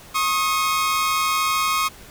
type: tone pair together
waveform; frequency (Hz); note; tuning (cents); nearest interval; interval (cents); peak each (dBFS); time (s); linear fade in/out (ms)
sawtooth; 1087.3 / 1254; C#6 / D#6; -34 / +13; major second; 247; -18; 0.14-1.89; 20
effects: pink hiss -44 dBFS RMS until 2.1 s